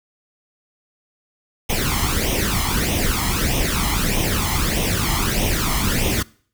pink noise with flanger, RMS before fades -20 dBFS, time 1.69-6.23 s, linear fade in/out 10 ms, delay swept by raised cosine 0.33 to 0.98 ms, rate 1.6 Hz, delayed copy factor +0.7, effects noise-tail reverb RT60 0.5 s tail -23 dB re dry

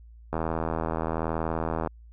click train, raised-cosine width 1 ms, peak -14 dBFS, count 126, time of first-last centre 0.33-1.873 s, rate 81 Hz, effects added 57 Hz sine -46 dBFS peak until 2.12 s

